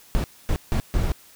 brown noise bursts at uneven times, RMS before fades -21 dBFS, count 4, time 0.15-0.24 / 0.49-0.56 / 0.72-0.8 / 0.94-1.12 s, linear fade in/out 0 ms, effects white hiss -51 dBFS RMS until 1.35 s

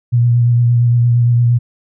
sine tone with vibrato, 119.8 Hz, A#2, 48 cents sharp, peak -8 dBFS, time 0.12-1.59 s, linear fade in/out 20 ms, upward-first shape triangle, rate 8.7 Hz, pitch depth 27 cents each way, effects none

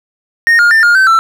triangle tone with pitch steps, 1850 / 1418 / 1791 / 1418 / 1540 / 1337 Hz, A#6 / F6 / A6 / F6 / G6 / E6, -14 / +26 / +30 / +26 / -31 / +24 cents, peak -3 dBFS, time 0.47-1.19 s, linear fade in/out 0 ms, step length 120 ms, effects none

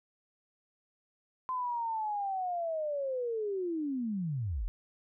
sine linear sweep, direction down, 1032 to 34.65 Hz, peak -31 dBFS, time 1.49-4.68 s, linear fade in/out 0 ms, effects none

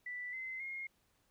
sine tone with pitch steps, 1975.5 / 2057 / 2142 Hz, B6 / C7 / C7, 0 / -30 / +40 cents, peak -40 dBFS, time 0.06-0.87 s, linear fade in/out 5 ms, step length 270 ms, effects pink hiss -75 dBFS RMS until 1.3 s

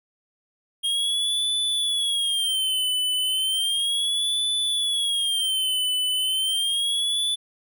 square tone with vibrato, 3233 Hz, G#7, 47 cents flat, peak -22 dBFS, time 0.83-7.36 s, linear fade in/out 20 ms, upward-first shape sine, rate 0.34 Hz, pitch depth 130 cents each way, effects none

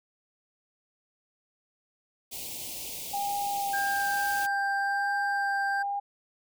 white band-stop noise, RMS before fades -38 dBFS, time 2.31-4.47 s, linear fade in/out 20 ms, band 890 to 2300 Hz, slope 48 dB/octave
sine tone with vibrato, 802 Hz, G5, 39 cents sharp, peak -28 dBFS, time 3.13-6 s, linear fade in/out 10 ms, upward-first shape sine, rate 1.1 Hz, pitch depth 15 cents each way
triangle tone with pitch glide, 1600 to 1578.9 Hz, G6 to G6, +35 to +12 cents, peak -27 dBFS, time 3.73-5.83 s, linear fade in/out 10 ms, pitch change -23 cents, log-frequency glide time 3.89-4.08 s
effects none

